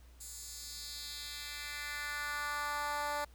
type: tone with high-pass filter sweep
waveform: 10% pulse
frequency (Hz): 292.8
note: D4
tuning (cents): -5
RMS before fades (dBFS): -40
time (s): 0.2-3.25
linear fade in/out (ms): 10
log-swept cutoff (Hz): 7800 to 670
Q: 1.8
effects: added 60 Hz sine -55 dBFS peak until 3.34 s + pink hiss -66 dBFS RMS until 3.34 s